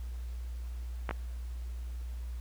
clicks, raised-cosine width 0.5 ms, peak -18 dBFS, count 2, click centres 1.092 / 1.11 s, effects added 60 Hz sine -36 dBFS peak until 2.4 s + pink hiss -59 dBFS RMS until 2.4 s

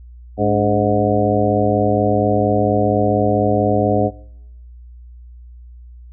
harmonic tone with a mistuned harmonic, 104.3 Hz, G#2, 8 cents sharp, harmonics 1 / 2 / 3 / 4 / 5 / 6 / 7, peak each -21 / -21 / -21 / -21 / -21 / -21 / -21 dBFS, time 0.37-4.11 s, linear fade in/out 50 ms, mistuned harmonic 3, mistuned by -92 cents, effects noise-tail reverb RT60 0.9 s tail -24 dB re dry + added 60 Hz sine -36 dBFS peak until 6.12 s

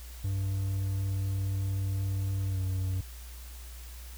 triangle tone with pitch glide, 97 to 93.64 Hz, G2 to F#2, -18 to +21 cents, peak -26 dBFS, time 0.24-3.01 s, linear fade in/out 5 ms, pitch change -61 cents, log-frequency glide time 2.48-2.58 s, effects added 60 Hz sine -42 dBFS peak until 4.17 s + white hiss -51 dBFS RMS until 4.17 s

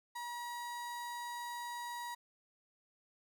35% pulse tone, 958 Hz, A#5, 47 cents sharp, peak -39 dBFS, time 0.15-2.15 s, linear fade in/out 10 ms, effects none

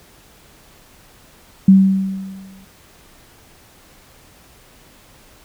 sine tone with exponential decay, 192.1 Hz, G3, 35 cents flat, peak -3 dBFS, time 1.68-2.65 s, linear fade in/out 5 ms, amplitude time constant 210 ms, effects pink hiss -48 dBFS RMS until 5.44 s

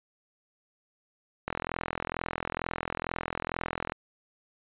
click train, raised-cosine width 0.5 ms, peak -15 dBFS, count 104, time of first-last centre 1.48-3.921 s, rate 42.2 Hz, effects resampled to 8000 Hz

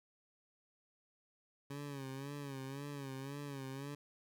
20% pulse tone with vibrato, 138.59 Hz, C#3, in tune, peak -38 dBFS, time 1.7-3.95 s, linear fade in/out 5 ms, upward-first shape sine, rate 1.9 Hz, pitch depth 75 cents each way, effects none

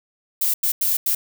violet noise bursts at uneven times, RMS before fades -20 dBFS, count 4, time 0.41-0.54 / 0.63-0.72 / 0.81-0.97 / 1.06-1.15 s, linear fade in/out 5 ms, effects none

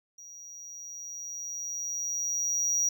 triangle tone with level ramp, 5760 Hz, F#8, 47 cents flat, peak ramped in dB -44 to -22 dBFS, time 0.18-2.89 s, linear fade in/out 5 ms, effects none

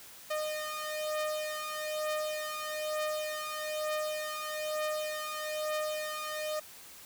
sawtooth beating tone pair, 612 / 613.1 Hz, D#5 / D#5, -29 / -26 cents, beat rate 1.1 Hz, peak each -34 / -31 dBFS, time 0.3-6.6 s, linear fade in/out 10 ms, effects white hiss -51 dBFS RMS until 7.05 s

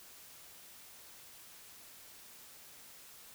silence, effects white hiss -55 dBFS RMS until 3.34 s

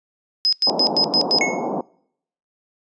sine tone bursts, 5060 Hz, D#8, 28 cents sharp, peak -14 dBFS, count 6, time 0.45-1.386 s, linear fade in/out 0 ms, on 76 ms, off 96 ms
white band-pass noise, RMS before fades -24 dBFS, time 0.67-1.81 s, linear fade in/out 2 ms, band 170 to 900 Hz, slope 48 dB/octave
square tone with exponential decay, 2188 Hz, C#7, 23 cents flat, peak -15 dBFS, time 1.41-1.69 s, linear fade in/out 1 ms, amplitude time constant 59 ms
effects noise-tail reverb RT60 0.7 s tail -25 dB re dry + resampled to 22050 Hz

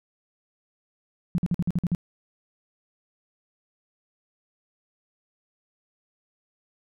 sine tone bursts, 174.61 Hz, F3, in tune, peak -20 dBFS, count 8, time 1.35-1.949 s, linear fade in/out 0 ms, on 32 ms, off 49 ms, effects none

